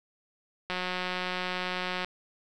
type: click train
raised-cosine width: 0.3 ms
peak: -16 dBFS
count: 246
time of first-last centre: 0.7-2.046 s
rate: 182 Hz
effects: none